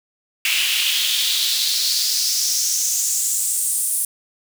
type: noise with high-pass filter sweep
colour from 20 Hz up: pink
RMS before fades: -20 dBFS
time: 0.45-4.05 s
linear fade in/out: 2 ms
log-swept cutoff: 2600 to 9800 Hz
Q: 3.5
effects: none